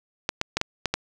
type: clicks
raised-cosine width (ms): 0.2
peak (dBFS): -6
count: 6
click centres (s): 0.291 / 0.414 / 0.57 / 0.614 / 0.857 / 0.94
effects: none